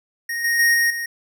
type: tone with level steps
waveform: square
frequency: 1864.7 Hz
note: A#6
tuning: in tune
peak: -24 / -18 / -14 / -16 / -25 dBFS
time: 0.29-1.06 s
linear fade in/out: 5 ms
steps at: 0.44 / 0.59 / 0.74 / 0.9 s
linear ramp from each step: 5 ms
effects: none